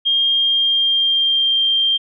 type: tone with pitch glide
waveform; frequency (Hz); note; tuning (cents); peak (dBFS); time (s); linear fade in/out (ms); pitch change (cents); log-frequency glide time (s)
sine; 3218 to 3177; G7 to G7; +45 to +23; -13; 0.05-1.98; 20; -22; 0.29-1.63
effects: none